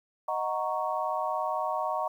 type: chord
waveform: sine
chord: D# minor seventh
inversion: none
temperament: equal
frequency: 622.3 / 740 / 932.3 / 1108.7 Hz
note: D#5 / F#5 / A#5 / C#6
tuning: 0 / 0 / 0 / 0 cents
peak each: -33 dBFS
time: 0.28-2.08 s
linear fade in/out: 5 ms
effects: 10-bit